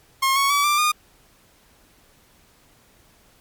sawtooth tone with pitch steps, 1074 / 1108.7 / 1144.5 / 1181.4 / 1219.5 Hz, C6 / C#6 / D6 / D6 / D#6, +45 / 0 / -45 / +10 / -35 cents, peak -13 dBFS, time 0.22-0.92 s, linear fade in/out 10 ms, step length 140 ms, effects pink hiss -56 dBFS RMS until 3.4 s + MP3 96 kbps

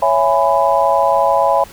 sine chord, C# minor seventh, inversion none, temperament just, 554.4 / 665.2 / 831.5 / 997.9 Hz, C#5 / E5 / G#5 / B5, 0 / +16 / +2 / +18 cents, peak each -16 dBFS, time 0.02-1.64 s, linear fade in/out 5 ms, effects pink hiss -39 dBFS RMS until 1.72 s

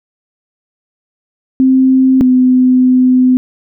sine tone pair in turn, 261.6 / 254.4 Hz, C4 / C4, 0 / -48 cents, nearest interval unison, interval 48 cents, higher first, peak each -5 dBFS, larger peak neither, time 1.6-2.21 / 2.21-3.37 s, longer second, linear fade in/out 0 ms, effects none

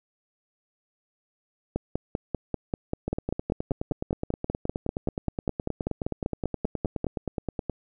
two click trains, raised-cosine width 2 ms, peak -13 / -15 dBFS, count 28 / 45, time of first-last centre 1.76-7.044 / 3.08-7.697 s, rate 5.11 / 9.53 Hz, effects none

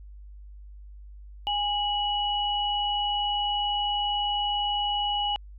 sine tone pair together, 822.2 / 2930 Hz, G#5 / F#7, -18 / -18 cents, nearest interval octave + minor seventh, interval 2200 cents, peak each -27 dBFS, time 1.47-5.36 s, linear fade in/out 0 ms, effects added 50 Hz sine -42 dBFS peak until 5.58 s

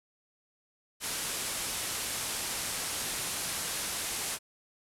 white low-pass noise, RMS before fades -35 dBFS, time 1-4.39 s, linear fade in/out 50 ms, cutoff 12000 Hz, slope 48 dB/octave, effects none

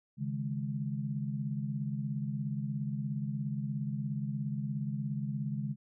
sine chord, C# suspended second, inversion none, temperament equal, 138.59 / 155.56 / 207.7 Hz, C#3 / D#3 / G#3, 0 / 0 / 0 cents, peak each -35 / -39 / -37 dBFS, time 0.17-5.76 s, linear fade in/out 50 ms, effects none

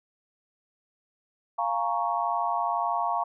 sine chord, Bb minor seventh, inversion second, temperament equal, 698.5 / 830.6 / 932.3 / 1108.7 Hz, F5 / Ab5 / Bb5 / Db6, 0 / 0 / 0 / 0 cents, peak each -29 / -33 / -29 / -30 dBFS, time 1.58-3.24 s, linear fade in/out 10 ms, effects none

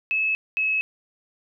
sine tone pair in turn, 2594 / 2579 Hz, E7 / E7, -28 / -39 cents, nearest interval unison, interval 11 cents, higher first, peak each -20 dBFS, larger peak neither, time 0.11-0.35 / 0.57-0.81 s, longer neither, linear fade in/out 0 ms, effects none

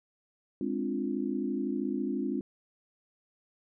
sine chord, D half-diminished seventh, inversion second, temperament equal, 207.7 / 261.6 / 293.7 / 349.2 Hz, Ab3 / C4 / D4 / F4, 0 / 0 / 0 / 0 cents, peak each -35 / -33 / -35 / -36 dBFS, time 0.61-2.41 s, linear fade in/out 2 ms, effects none

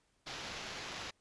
white noise with sample-and-hold, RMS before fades -44 dBFS, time 0.26-1.11 s, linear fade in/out 10 ms, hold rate 8820 Hz, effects pink hiss -75 dBFS RMS until 1.2 s + resampled to 22050 Hz

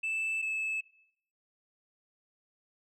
sine tone pair in turn, 2637 / 2610 Hz, E7 / E7, 0 / -18 cents, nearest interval unison, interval 18 cents, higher first, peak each -28 dBFS, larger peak neither, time 0.03-0.42 / 0.42-0.81 s, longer neither, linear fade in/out 10 ms, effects noise-tail reverb RT60 0.6 s tail -18 dB re dry + tanh soft clip ceiling -29 dBFS

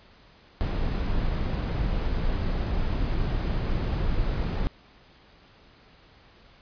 brown noise, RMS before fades -26 dBFS, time 0.61-4.67 s, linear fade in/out 0 ms, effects pink hiss -55 dBFS RMS until 6.61 s + resampled to 11025 Hz

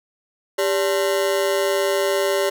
40% pulse ring-modulated tone, 484.9 Hz, B4, 32 cents flat, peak -14 dBFS, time 0.58-2.5 s, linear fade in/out 10 ms, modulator 89 Hz, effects none

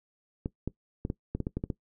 clicks, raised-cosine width 3 ms, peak -18 dBFS, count 10, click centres 0.459 / 0.676 / 1.051 / 1.101 / 1.35 / 1.403 / 1.469 / 1.57 / 1.639 / 1.702 s, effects noise-tail reverb RT60 0.1 s tail -19 dB re dry

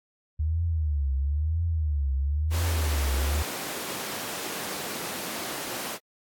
sine tone with vibrato, 75.2 Hz, D2, 42 cents sharp, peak -23 dBFS, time 0.39-3.43 s, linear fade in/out 10 ms, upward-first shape triangle, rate 1 Hz, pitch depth 220 cents each way
pink high-pass noise, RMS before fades -34 dBFS, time 2.5-5.99 s, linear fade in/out 50 ms, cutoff 240 Hz, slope 12 dB/octave
effects AAC 64 kbps

